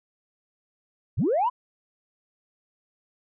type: linear sweep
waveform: sine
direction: up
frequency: 64.8 to 1039 Hz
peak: -19 dBFS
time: 1.17-1.5 s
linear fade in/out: 20 ms
effects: tanh soft clip ceiling -16 dBFS